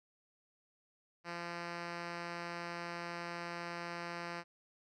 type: tone with low-pass filter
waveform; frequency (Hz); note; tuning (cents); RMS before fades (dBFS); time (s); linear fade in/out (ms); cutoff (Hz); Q
5% pulse; 171.9; F3; -27; -43; 1.24-4.44; 50; 4200; 1.1
effects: none